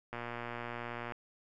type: click train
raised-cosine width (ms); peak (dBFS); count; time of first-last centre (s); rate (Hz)
0.5; -25; 119; 0.13-1.122; 119
effects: none